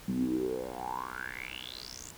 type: tone with band-pass filter sweep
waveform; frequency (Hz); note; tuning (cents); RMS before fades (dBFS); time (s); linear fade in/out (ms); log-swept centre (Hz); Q
10% pulse; 62.8; B1; +30; -36; 0.08-2.11; 5; 200 to 7600; 9.3
effects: pink hiss -51 dBFS RMS until 2.17 s